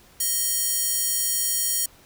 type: tone with high-pass filter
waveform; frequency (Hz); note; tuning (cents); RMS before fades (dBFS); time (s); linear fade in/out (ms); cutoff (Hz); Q
square; 628; D#5; +16; -24; 0.2-1.86; 5; 8000; 1.2
effects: pink hiss -53 dBFS RMS until 2.05 s